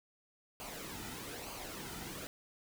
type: noise with flanger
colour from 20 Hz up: pink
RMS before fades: -45 dBFS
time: 0.6-2.27 s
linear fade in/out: 0 ms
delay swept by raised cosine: 0.54 to 1.84 ms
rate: 1.1 Hz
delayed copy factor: -0.55
effects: none